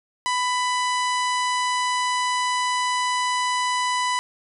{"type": "harmonic tone", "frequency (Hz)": 995, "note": "B5", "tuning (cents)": 13, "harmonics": [1, 2, 3, 4, 5, 6, 7, 8, 9, 10], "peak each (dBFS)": [-22, -28, -32, -34, -36, -38, -39, -40, -41, -42], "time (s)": [0.26, 4.19], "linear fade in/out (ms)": 0, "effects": []}